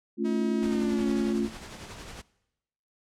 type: chord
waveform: sine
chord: A augmented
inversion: none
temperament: equal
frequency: 220 / 277.2 / 349.2 Hz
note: A3 / C#4 / E#4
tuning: 0 / 0 / 0 cents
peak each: -28 / -31 / -29 dBFS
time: 0.17-1.49 s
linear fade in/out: 50 ms
type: tone with pitch glide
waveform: sawtooth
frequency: 318.5 to 278.9 Hz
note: D#4 to C#4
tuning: +41 to +11 cents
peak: -33 dBFS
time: 0.24-1.34 s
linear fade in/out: 20 ms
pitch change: -230 cents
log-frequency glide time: 0.62-1.08 s
type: noise with tremolo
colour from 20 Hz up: pink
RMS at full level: -41 dBFS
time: 0.62-2.22 s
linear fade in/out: 10 ms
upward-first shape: sine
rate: 11 Hz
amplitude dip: 40%
effects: noise-tail reverb RT60 0.9 s tail -21 dB re dry + low-pass 8000 Hz 12 dB/octave